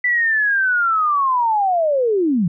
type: linear sweep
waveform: sine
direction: down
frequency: 1990 to 156.9 Hz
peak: -14 dBFS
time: 0.04-2.48 s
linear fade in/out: 5 ms
effects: none